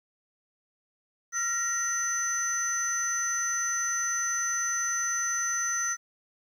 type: tone cluster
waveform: sine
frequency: 1374 / 1880 / 6050 Hz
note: F6 / A#6 / F#8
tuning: -29 / +14 / +38 cents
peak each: -32 / -32 / -27 dBFS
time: 1.32-5.97 s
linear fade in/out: 50 ms
effects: tanh soft clip ceiling -21 dBFS + 10-bit